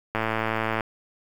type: click train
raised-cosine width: 0.5 ms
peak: -10 dBFS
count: 74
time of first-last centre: 0.15-0.808 s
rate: 111 Hz
effects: 7-bit